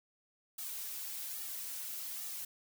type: noise with flanger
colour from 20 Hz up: blue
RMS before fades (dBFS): -42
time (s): 0.58-2.45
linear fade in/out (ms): 5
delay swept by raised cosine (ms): 1.9 to 4.4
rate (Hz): 1.2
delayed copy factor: -0.9
effects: none